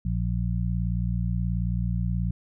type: harmonic tone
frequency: 58.6 Hz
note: A#1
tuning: 10 cents sharp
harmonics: 1 / 2 / 3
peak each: -27 / -28 / -29 dBFS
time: 0.05-2.31 s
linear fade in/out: 5 ms
effects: none